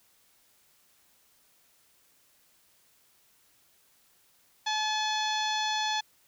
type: harmonic tone with a mistuned harmonic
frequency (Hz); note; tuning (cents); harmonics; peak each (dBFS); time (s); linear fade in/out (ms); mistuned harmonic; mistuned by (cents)
860; A5; -40; 1 / 2 / 3 / 4 / 5 / 6 / 7 / 8; -30 / -35 / -40 / -33 / -37 / -44 / -41 / -50; 4.66-6.01; 10; 3; -26
effects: white hiss -65 dBFS RMS until 6.27 s

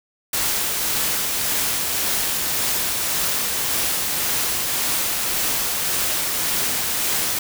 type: noise with tremolo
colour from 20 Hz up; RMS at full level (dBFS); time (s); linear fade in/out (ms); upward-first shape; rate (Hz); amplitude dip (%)
white; -21; 0.33-7.39; 5; triangle; 1.8; 25
effects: none

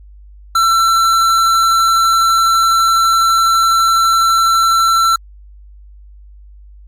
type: tone with tanh clipping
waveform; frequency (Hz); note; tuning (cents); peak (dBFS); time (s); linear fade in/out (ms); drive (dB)
sine; 1344; E6; +33; -11; 0.55-5.16; 5; 17
effects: added 50 Hz sine -36 dBFS peak until 6.87 s + Opus 48 kbps

